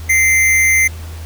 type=tone with amplitude modulation; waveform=square; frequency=2081 Hz; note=C7; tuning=10 cents flat; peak=-8 dBFS; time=0.09-0.88 s; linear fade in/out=10 ms; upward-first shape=sine; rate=222 Hz; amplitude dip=45%; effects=added 81 Hz sine -26 dBFS peak until 1.25 s + pink hiss -38 dBFS RMS until 1.25 s